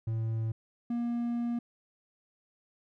triangle tone pair in turn, 112.2 / 237.2 Hz, A2 / A#3, +34 / +30 cents, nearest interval octave + minor second, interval 1296 cents, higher second, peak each -27 / -27 dBFS, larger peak neither, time 0.07-0.52 / 0.9-1.59 s, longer second, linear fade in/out 5 ms, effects none

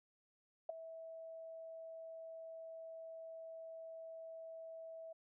sine tone with ADSR envelope, 652 Hz, E5, 19 cents flat, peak -34 dBFS, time 0.69-5.13 s, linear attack 5 ms, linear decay 10 ms, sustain -14 dB, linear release 8 ms, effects none

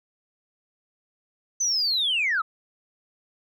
sine linear sweep, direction down, 6170 to 1224 Hz, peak -20 dBFS, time 1.6-2.42 s, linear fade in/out 10 ms, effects tanh soft clip ceiling -17 dBFS

